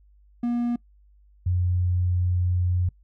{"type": "tone pair in turn", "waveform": ["triangle", "sine"], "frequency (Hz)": [239.2, 89.6], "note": ["A#3", "F2"], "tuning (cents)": [45, 45], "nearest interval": "octave + perfect fourth", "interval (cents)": 1700, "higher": "first", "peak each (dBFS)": -20, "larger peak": "neither", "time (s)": [[0.43, 0.76], [1.46, 2.89]], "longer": "second", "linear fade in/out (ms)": 5, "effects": ["noise-tail reverb RT60 0.1 s tail -23 dB re dry", "added 50 Hz sine -53 dBFS peak until 3.03 s"]}